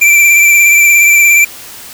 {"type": "tone with vibrato", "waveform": "square", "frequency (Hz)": 2349, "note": "D7", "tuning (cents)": 0, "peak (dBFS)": -4, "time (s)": [0.01, 1.45], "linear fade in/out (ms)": 10, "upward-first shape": "triangle", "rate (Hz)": 17, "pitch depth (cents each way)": 31, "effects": ["white hiss -30 dBFS RMS until 1.93 s"]}